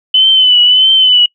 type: tone with vibrato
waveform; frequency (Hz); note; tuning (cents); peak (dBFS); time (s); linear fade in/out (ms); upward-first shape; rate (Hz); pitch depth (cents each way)
sine; 3020; F#7; +35; -4; 0.14-1.26; 5; triangle; 1.6; 59
effects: noise-tail reverb RT60 0.1 s tail -24 dB re dry